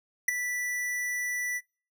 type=tone with ADSR envelope; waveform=square; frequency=1970 Hz; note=B6; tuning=5 cents flat; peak=-19 dBFS; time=0.28-1.61 s; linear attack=6 ms; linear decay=10 ms; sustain=-11 dB; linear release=44 ms; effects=noise-tail reverb RT60 0.4 s tail -26 dB re dry